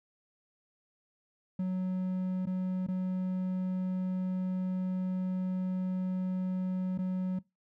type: tone with dropouts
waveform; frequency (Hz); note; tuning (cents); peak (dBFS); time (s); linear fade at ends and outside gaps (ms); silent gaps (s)
triangle; 185; F#3; 0; -27; 1.59-7.39; 5; 2.457-2.469 / 2.867-2.884 / 6.978-6.987
effects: noise-tail reverb RT60 0.2 s tail -21 dB re dry